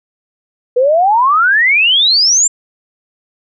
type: exponential sweep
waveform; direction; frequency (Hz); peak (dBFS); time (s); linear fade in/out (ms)
sine; up; 479.1 to 7470; -7; 0.76-2.48; 10
effects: none